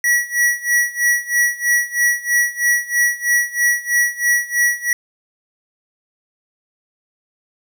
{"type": "tone with tremolo", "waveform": "square", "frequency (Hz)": 1931, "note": "B6", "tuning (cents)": -39, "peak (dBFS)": -12, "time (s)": [0.04, 4.93], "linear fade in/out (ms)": 2, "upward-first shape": "sine", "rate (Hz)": 3.1, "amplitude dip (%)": 90, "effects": ["9-bit"]}